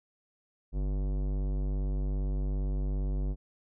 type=tone with tanh clipping; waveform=sine; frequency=48.75 Hz; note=G1; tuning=9 cents flat; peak=-30 dBFS; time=0.72-3.36 s; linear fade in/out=50 ms; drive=18 dB; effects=none